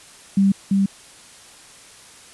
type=tone with echo; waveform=sine; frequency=196 Hz; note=G3; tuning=in tune; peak=-12 dBFS; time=0.37-0.52 s; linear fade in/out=5 ms; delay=340 ms; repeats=1; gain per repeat=-2 dB; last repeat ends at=0.86 s; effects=white hiss -45 dBFS RMS until 2.33 s + resampled to 24000 Hz